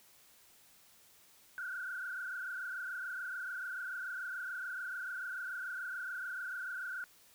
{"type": "tone with frequency modulation", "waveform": "sine", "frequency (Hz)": 1480, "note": "F#6", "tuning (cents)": 0, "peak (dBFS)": -38, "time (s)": [1.58, 7.04], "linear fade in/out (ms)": 0, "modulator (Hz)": 26.9, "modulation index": 2.7, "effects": ["white hiss -63 dBFS RMS until 7.34 s"]}